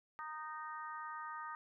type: harmonic tone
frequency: 309.2 Hz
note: D#4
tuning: 11 cents flat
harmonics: 3 / 4 / 5 / 6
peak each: -48 / -45 / -52 / -53 dBFS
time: 0.19-1.55 s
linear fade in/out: 0 ms
effects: none